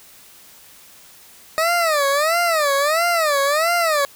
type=tone with vibrato; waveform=20% pulse; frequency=621 Hz; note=D#5; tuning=3 cents flat; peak=-11 dBFS; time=1.58-4.05 s; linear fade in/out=0 ms; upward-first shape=sine; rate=1.5 Hz; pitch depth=200 cents each way; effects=white hiss -46 dBFS RMS until 4.15 s